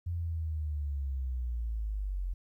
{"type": "linear sweep", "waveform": "sine", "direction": "down", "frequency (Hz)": [87.31, 43.65], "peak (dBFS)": -31, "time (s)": [0.06, 2.34], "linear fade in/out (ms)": 10, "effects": ["12-bit"]}